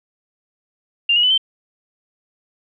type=tone with pitch steps; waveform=sine; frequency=2794 / 2894 / 2998 / 3106 Hz; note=F7 / F#7 / F#7 / G7; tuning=0 / -39 / +22 / -17 cents; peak=-12 dBFS; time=1.09-1.378 s; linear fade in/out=5 ms; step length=72 ms; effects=none